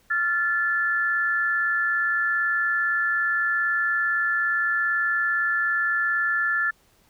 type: tone pair together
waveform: sine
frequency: 1382 / 1741.2 Hz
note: F6 / A6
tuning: -19 / -19 cents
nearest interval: major third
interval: 400 cents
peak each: -25 / -22 dBFS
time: 0.1-6.71 s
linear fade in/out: 10 ms
effects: pink hiss -61 dBFS RMS until 7.09 s